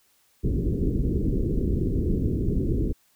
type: low-pass noise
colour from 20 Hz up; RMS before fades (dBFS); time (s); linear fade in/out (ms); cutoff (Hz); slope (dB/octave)
pink; -24; 0.43-2.93; 20; 420; 48
effects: white hiss -64 dBFS RMS until 3.15 s